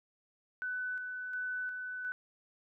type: tone with tremolo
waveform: sine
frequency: 1499 Hz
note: F#6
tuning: 22 cents sharp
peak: -34 dBFS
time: 0.62-2.12 s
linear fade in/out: 0 ms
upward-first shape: square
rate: 1.4 Hz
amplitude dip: 35%
effects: none